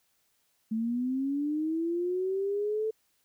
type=linear sweep; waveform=sine; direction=up; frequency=217.4 to 442.3 Hz; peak=-27 dBFS; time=0.71-2.91 s; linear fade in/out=10 ms; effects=white hiss -72 dBFS RMS until 3.24 s